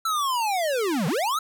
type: linear two-way sweep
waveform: square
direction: down then up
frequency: 1344 to 143.4 to 1344 Hz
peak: -23 dBFS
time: 0.05-1.39 s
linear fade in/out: 5 ms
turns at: 1.07 s
effects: none